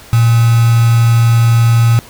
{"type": "tone with quantisation", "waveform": "sine", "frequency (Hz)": 116, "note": "A#2", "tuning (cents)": -8, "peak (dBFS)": -6, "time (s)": [0.13, 1.99], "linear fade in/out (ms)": 0, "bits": 3, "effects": ["pink hiss -37 dBFS RMS until 2.09 s"]}